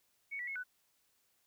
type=tone with pitch steps; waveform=sine; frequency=2225 / 1953 / 2181 / 1492 Hz; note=C#7 / B6 / C#7 / F#6; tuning=+6 / -20 / -29 / +14 cents; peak=-38 dBFS; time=0.31-0.638 s; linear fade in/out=20 ms; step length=82 ms; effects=white hiss -75 dBFS RMS until 1.46 s